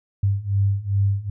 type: beating tone pair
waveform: sine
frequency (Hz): 98 / 100.5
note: G2 / G2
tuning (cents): 0 / +44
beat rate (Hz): 2.5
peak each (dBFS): -22 / -20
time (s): 0.23-1.3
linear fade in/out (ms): 5
effects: none